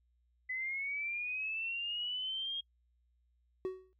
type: linear sweep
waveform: sine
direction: up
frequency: 2005 to 3261 Hz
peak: -35 dBFS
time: 0.49-2.61 s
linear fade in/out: 10 ms
type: tone with exponential decay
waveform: triangle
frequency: 374.2 Hz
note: F#4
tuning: 20 cents sharp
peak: -29 dBFS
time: 3.65-3.93 s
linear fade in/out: 0 ms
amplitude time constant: 59 ms
effects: noise-tail reverb RT60 0.1 s tail -26 dB re dry + added 60 Hz sine -70 dBFS peak until 3.99 s